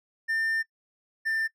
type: tone pair in turn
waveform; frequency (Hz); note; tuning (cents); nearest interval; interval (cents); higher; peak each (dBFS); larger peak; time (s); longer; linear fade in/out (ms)
triangle; 1800 / 1787.6; A6 / A6; +39 / +27; unison; 12; first; -23; neither; 0.28-0.63 / 1.25-1.48; first; 20
effects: noise-tail reverb RT60 0.1 s tail -23 dB re dry